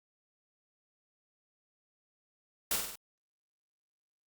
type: noise with echo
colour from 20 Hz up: white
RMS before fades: -30 dBFS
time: 2.71-2.76 s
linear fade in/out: 2 ms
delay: 49 ms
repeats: 4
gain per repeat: -4 dB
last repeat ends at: 2.956 s
effects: Opus 48 kbps